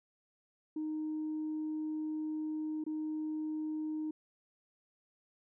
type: tone with dropouts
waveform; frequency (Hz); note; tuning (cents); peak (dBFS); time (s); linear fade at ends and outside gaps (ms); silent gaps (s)
sine; 309.6; D#4; -9; -33; 0.76-4.11; 5; 2.84-2.864
effects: tanh soft clip ceiling -31 dBFS